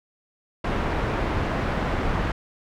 pink low-pass noise, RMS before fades -25 dBFS, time 0.64-2.32 s, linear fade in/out 5 ms, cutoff 1800 Hz, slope 12 dB/octave, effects none

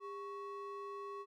triangle ring-modulated tone, 756 Hz, F#5, 37 cents sharp, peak -38 dBFS, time 0-1.26 s, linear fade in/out 50 ms, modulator 354 Hz, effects none

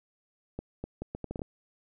accelerating click train, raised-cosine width 2 ms, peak -22 dBFS, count 9, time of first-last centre 0.59-1.418 s, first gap 250 ms, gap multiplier 0.72, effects none

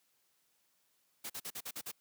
white noise bursts, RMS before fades -42 dBFS, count 7, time 1.24-1.917 s, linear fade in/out 10 ms, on 59 ms, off 44 ms, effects white hiss -75 dBFS RMS until 2 s + high-pass 100 Hz 12 dB/octave

